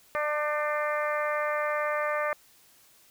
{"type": "harmonic tone with a mistuned harmonic", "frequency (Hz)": 298.5, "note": "D4", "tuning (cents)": 28, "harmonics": [2, 3, 4, 5, 6, 7, 8], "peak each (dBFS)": [-29, -39, -31, -38, -35, -37, -44], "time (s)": [0.15, 2.33], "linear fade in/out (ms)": 0, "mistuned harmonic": 5, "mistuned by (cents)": 28, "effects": ["white hiss -59 dBFS RMS until 3.1 s"]}